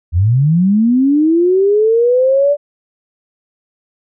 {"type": "linear sweep", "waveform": "sine", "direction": "up", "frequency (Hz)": [77.78, 587], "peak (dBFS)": -8, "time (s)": [0.12, 2.57], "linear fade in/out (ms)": 50, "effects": []}